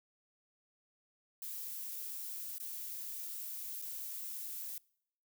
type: noise with dropouts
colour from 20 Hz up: violet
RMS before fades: -43 dBFS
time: 1.42-4.78 s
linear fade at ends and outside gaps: 1 ms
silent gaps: 2.582-2.6 / 3.816-3.822 s
effects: noise-tail reverb RT60 0.7 s tail -25 dB re dry